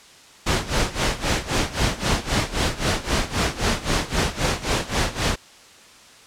pink noise with tremolo, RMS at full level -19 dBFS, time 0.46-5.36 s, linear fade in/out 10 ms, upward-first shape sine, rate 3.8 Hz, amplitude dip 85%, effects white hiss -47 dBFS RMS until 6.26 s + low-pass 7000 Hz 12 dB/octave

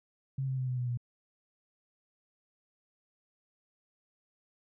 sine tone with pitch steps, 134.4 / 131.63 / 128.93 / 126.27 / 123.67 / 121.13 Hz, C3 / C3 / C3 / B2 / B2 / B2, +47 / +11 / -25 / +39 / +3 / -33 cents, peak -30 dBFS, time 0.38-0.974 s, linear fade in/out 5 ms, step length 99 ms, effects none

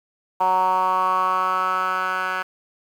10% pulse tone with band-pass filter sweep, 185.8 Hz, F#3, 7 cents sharp, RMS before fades -21 dBFS, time 0.4-2.43 s, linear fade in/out 10 ms, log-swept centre 900 to 1600 Hz, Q 5.2, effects 8-bit

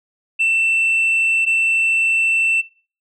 sine tone pair in turn, 2677 / 2677 Hz, E7 / E7, +26 / +26 cents, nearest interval unison, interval 0 cents, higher neither, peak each -11 dBFS, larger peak neither, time 0.39-1.46 / 1.46-2.62 s, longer second, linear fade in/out 20 ms, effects noise-tail reverb RT60 0.4 s tail -24 dB re dry + tanh soft clip ceiling -12 dBFS

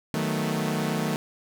sawtooth chord, B dominant seventh, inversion first, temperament equal, 155.56 / 185 / 220 / 246.9 Hz, D#3 / F#3 / A3 / B3, 0 / 0 / 0 / 0 cents, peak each -25 / -28 / -25 / -31 dBFS, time 0.14-1.16 s, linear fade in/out 0 ms, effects none

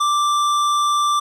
sine tone with hard clipping, 1176 Hz, D6, 2 cents sharp, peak -17 dBFS, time 0-1.2 s, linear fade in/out 10 ms, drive 13 dB, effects none

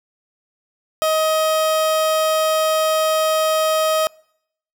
30% pulse tone, 630 Hz, D#5, 21 cents sharp, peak -13 dBFS, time 1.02-4.07 s, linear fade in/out 0 ms, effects noise-tail reverb RT60 0.7 s tail -26 dB re dry

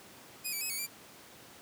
5% pulse tone with pitch steps, 2491 / 2313 / 2551 / 2234 / 2357 Hz, D#7 / D7 / D#7 / C#7 / D7, +1 / -27 / +43 / +13 / +6 cents, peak -25 dBFS, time 0.44-0.87 s, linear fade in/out 20 ms, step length 86 ms, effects pink hiss -53 dBFS RMS until 1.61 s + high-pass 150 Hz 12 dB/octave

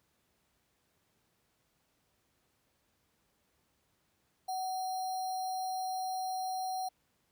sine tone with sample-and-hold, 747 Hz, F#5, 16 cents sharp, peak -33 dBFS, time 4.48-6.89 s, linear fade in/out 10 ms, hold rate 4900 Hz, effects pink hiss -75 dBFS RMS until 7.31 s + high-pass 60 Hz 12 dB/octave

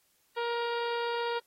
harmonic tone, 471.5 Hz, A#4, 20 cents sharp, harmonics 1 / 2 / 3 / 4 / 5 / 6 / 7 / 8 / 9 / 10, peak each -32 / -34 / -39 / -46 / -48 / -47 / -49 / -48 / -55 / -52 dBFS, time 0.36-1.4 s, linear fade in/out 20 ms, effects white hiss -70 dBFS RMS until 1.46 s + AAC 48 kbps

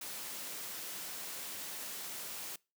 white noise, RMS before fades -43 dBFS, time 0.01-2.56 s, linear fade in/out 5 ms, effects noise-tail reverb RT60 0.3 s tail -25 dB re dry + high-pass 150 Hz 12 dB/octave

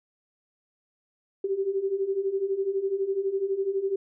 sine beating tone pair, 381.5 / 393.5 Hz, G4 / G4, -47 / +7 cents, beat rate 12 Hz, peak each -30 / -26 dBFS, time 1.44-3.96 s, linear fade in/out 5 ms, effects none

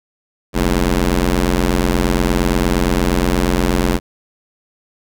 15% pulse ring-modulated tone, 88.5 Hz, F2, 23 cents sharp, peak -4 dBFS, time 0.53-4 s, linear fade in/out 50 ms, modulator 123 Hz, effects none

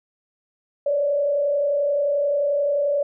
sine tone with frequency modulation, 574 Hz, D5, 40 cents flat, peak -18 dBFS, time 0.86-3.03 s, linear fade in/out 5 ms, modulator 31.4 Hz, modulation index 0.54, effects none

